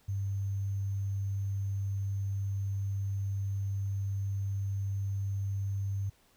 sine tone with sample-and-hold, 98.6 Hz, G2, 11 cents sharp, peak -30 dBFS, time 0.08-6.1 s, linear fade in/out 10 ms, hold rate 6300 Hz, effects pink hiss -66 dBFS RMS until 6.36 s

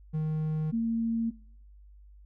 triangle / sine tone pair in turn, 155.56 / 228.4 Hz, D#3 / A#3, 0 / -35 cents, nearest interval perfect fifth, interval 665 cents, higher second, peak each -25 dBFS, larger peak neither, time 0.13-0.72 / 0.72-1.31 s, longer neither, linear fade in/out 20 ms, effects noise-tail reverb RT60 0.6 s tail -21 dB re dry + added 50 Hz sine -50 dBFS peak until 2.25 s

